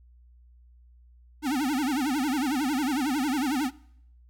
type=tone with vibrato; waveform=square; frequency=277.2 Hz; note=C#4; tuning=in tune; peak=-25 dBFS; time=1.42-3.71 s; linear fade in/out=50 ms; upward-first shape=sine; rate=11 Hz; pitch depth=200 cents each way; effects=noise-tail reverb RT60 0.7 s tail -22 dB re dry + added 60 Hz sine -52 dBFS peak until 4.29 s